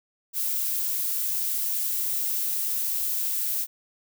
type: noise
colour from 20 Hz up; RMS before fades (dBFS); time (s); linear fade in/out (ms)
violet; -27; 0.33-3.67; 50
effects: none